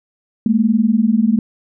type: tone pair together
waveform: sine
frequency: 211.1 / 231.5 Hz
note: G#3 / A#3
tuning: +29 / -12 cents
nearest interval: major second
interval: 159 cents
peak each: -14 dBFS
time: 0.46-1.39 s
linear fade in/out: 2 ms
effects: none